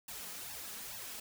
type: noise with flanger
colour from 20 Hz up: white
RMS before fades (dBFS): -45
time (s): 0.08-1.2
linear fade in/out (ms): 5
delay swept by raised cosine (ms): 1.1 to 4.8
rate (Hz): 2.3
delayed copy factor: +0.85
effects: none